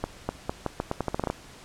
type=accelerating click train; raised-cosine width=1 ms; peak=-12 dBFS; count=13; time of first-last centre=0.04-1.301 s; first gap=250 ms; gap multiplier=0.82; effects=pink hiss -48 dBFS RMS until 1.64 s + low-pass 9000 Hz 12 dB/octave